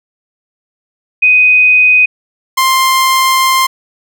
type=tone pair in turn; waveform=sine / sawtooth; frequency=2500 / 1051.1 Hz; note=D#7 / C6; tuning=+8 / +8 cents; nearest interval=octave + minor third; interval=1500 cents; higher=first; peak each=-4 dBFS; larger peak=neither; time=1.22-2.06 / 2.57-3.67 s; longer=second; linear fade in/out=10 ms; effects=none